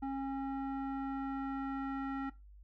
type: tone with low-pass filter sweep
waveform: square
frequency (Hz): 271.5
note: C#4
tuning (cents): -36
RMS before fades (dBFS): -38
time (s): 0.02-2.3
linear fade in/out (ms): 10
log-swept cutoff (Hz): 980 to 1500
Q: 2.1
effects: noise-tail reverb RT60 0.2 s tail -17 dB re dry + added 50 Hz sine -53 dBFS peak until 2.63 s